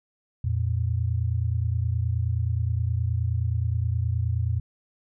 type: tone pair together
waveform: sine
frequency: 85.88 / 115.4 Hz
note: F2 / A#2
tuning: -29 / -17 cents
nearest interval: perfect fourth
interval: 512 cents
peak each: -25 dBFS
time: 0.44-4.6 s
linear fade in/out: 5 ms
effects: none

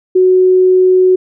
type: tone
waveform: sine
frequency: 370 Hz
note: F#4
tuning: in tune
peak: -5 dBFS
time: 0.15-1.16 s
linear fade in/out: 10 ms
effects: none

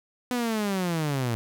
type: linear sweep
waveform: sawtooth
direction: down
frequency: 251 to 111.5 Hz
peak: -21 dBFS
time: 0.31-1.35 s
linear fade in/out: 0 ms
effects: none

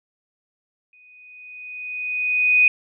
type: tone with exponential growth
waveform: sine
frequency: 2489 Hz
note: D#7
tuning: in tune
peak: -10 dBFS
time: 0.93-2.68 s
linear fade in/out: 2 ms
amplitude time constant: 380 ms
effects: none

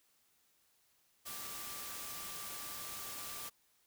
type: tone in noise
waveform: sine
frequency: 1174.7 Hz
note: D6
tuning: in tune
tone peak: -53 dBFS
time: 1.25-3.5 s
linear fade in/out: 20 ms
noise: white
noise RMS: -45 dBFS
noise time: 1.25-3.5 s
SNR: -11 dB
effects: white hiss -73 dBFS RMS until 3.86 s

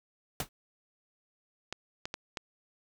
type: noise with exponential decay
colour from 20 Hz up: pink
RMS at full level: -28 dBFS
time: 0.4-0.49 s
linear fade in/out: 2 ms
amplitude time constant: 18 ms
type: clicks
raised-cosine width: 0.2 ms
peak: -18 dBFS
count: 4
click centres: 1.726 / 2.055 / 2.141 / 2.372 s
effects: none

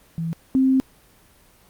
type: tone pair in turn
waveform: sine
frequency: 164.81 / 263.5 Hz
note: E3 / C4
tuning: 0 / +12 cents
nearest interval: minor sixth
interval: 812 cents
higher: second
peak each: -23 / -14 dBFS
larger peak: second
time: 0.18-0.33 / 0.55-0.8 s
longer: second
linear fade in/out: 0 ms
effects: pink hiss -54 dBFS RMS until 1.69 s + Opus 24 kbps

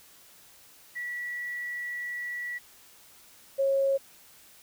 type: tone pair in turn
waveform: sine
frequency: 1945 / 545.8 Hz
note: B6 / C#5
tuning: -27 / -27 cents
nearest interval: octave + minor seventh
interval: 2200 cents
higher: first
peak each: -32 / -22 dBFS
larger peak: second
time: 0.95-2.59 / 3.58-3.98 s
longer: first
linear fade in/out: 20 ms
effects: white hiss -55 dBFS RMS until 4.62 s

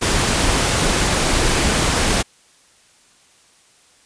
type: noise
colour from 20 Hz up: pink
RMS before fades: -17 dBFS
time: 0.01-2.23 s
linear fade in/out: 20 ms
effects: white hiss -53 dBFS RMS until 4.05 s + resampled to 22050 Hz

